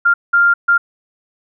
sine tone bursts at uneven times, 1396.9 Hz, F6, in tune, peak -8 dBFS, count 3, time 0.05-0.14 / 0.33-0.54 / 0.68-0.78 s, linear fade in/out 10 ms, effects none

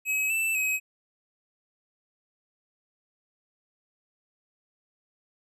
square tone with pitch steps, 2550 / 2653 / 2541 Hz, D#7 / E7 / D#7, +42 / +10 / +36 cents, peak -25 dBFS, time 0.05-0.8 s, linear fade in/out 50 ms, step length 250 ms, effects none

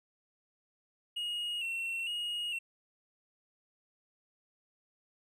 triangle tone with vibrato, 2794 Hz, F7, in tune, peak -32 dBFS, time 1.16-2.59 s, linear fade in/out 10 ms, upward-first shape square, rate 1.1 Hz, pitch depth 50 cents each way, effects none

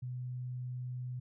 sine tone, 125.3 Hz, B2, 25 cents sharp, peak -37 dBFS, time 0.02-1.2 s, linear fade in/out 10 ms, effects none

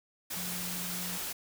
sine tone in noise, 178.5 Hz, F3, 38 cents sharp, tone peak -41 dBFS, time 0.36-1.18 s, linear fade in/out 10 ms, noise white, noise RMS -37 dBFS, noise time 0.3-1.33 s, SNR -7 dB, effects none

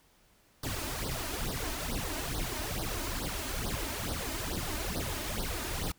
pink noise with flanger, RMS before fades -35 dBFS, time 0.63-5.92 s, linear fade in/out 5 ms, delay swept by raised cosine 0.2 to 3.3 ms, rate 2.3 Hz, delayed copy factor +0.9, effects pink hiss -65 dBFS RMS until 5.98 s

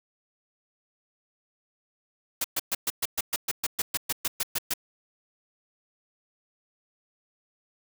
white noise bursts, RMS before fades -27 dBFS, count 16, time 2.41-4.738 s, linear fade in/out 5 ms, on 33 ms, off 120 ms, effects none

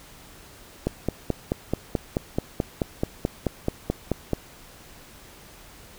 click train, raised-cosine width 2 ms, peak -9 dBFS, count 17, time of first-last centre 0.87-4.333 s, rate 4.62 Hz, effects pink hiss -48 dBFS RMS until 5.98 s

